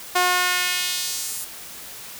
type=tone with high-pass filter sweep; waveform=sawtooth; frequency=360 Hz; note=F#4; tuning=47 cents flat; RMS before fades=-23 dBFS; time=0.15-1.45 s; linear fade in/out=10 ms; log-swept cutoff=750 to 10000 Hz; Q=1.1; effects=white hiss -38 dBFS RMS until 2.19 s